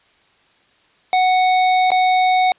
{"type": "tone with dropouts", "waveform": "square", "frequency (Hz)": 740, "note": "F#5", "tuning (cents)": 0, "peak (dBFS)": -13, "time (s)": [1.13, 2.52], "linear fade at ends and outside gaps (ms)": 1, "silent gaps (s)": [1.905, 1.917], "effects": ["white hiss -56 dBFS RMS until 2.58 s", "resampled to 8000 Hz"]}